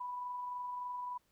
sine tone with amplitude modulation, 987.8 Hz, B5, in tune, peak -37 dBFS, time 0-1.18 s, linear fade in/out 10 ms, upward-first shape sine, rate 23.4 Hz, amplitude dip 25%, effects pink hiss -75 dBFS RMS until 1.31 s

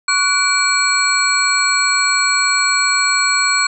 sine tone cluster, 1127 / 1473 / 2318 / 4275 / 7810 Hz, C#6 / F#6 / D7 / C8 / B8, +28 / -8 / -23 / +36 / -20 cents, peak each -19 dBFS, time 0.08-3.67 s, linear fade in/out 5 ms, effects none

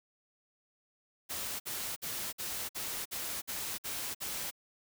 white noise bursts, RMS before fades -38 dBFS, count 9, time 1.29-4.512 s, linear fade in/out 20 ms, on 310 ms, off 54 ms, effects none

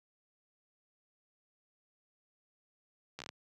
slowing click train, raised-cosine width 0.2 ms, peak -25 dBFS, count 6, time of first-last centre 3.19-3.291 s, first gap 13 ms, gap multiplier 1.22, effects high-pass 100 Hz 12 dB/octave

